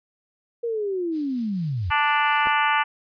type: linear sweep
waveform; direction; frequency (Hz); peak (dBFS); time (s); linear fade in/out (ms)
sine; down; 477.5 to 77.5; -23; 0.63-1.91; 10
type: noise with tremolo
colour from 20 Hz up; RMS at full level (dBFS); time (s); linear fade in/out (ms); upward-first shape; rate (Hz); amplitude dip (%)
violet; -38; 1.11-2.54; 50; sine; 4.3; 40
type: harmonic tone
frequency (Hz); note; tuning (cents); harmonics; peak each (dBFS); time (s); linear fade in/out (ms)
293.7; D4; 0; 3 / 4 / 5 / 6 / 7 / 8 / 9 / 10; -22 / -24 / -26 / -28 / -29 / -30 / -31 / -32; 1.9-2.84; 20
type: clicks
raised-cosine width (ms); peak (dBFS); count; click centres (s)
1; -26 / -18; 2; 2.461 / 2.471
effects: resampled to 11025 Hz